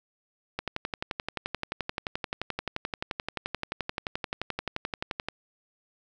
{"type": "click train", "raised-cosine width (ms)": 0.3, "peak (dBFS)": -14, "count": 55, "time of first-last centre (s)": [0.59, 5.286], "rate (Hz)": 11.5, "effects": []}